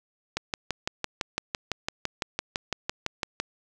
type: click train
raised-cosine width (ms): 0.2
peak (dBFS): -10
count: 19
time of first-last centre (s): 0.37-3.4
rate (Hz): 5.94
effects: none